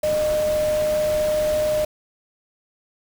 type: tone in noise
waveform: sine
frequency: 610 Hz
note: D#5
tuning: 34 cents flat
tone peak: -18 dBFS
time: 0.03-1.85 s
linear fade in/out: 5 ms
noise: pink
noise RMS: -32 dBFS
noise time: 0.03-1.85 s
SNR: +11 dB
effects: none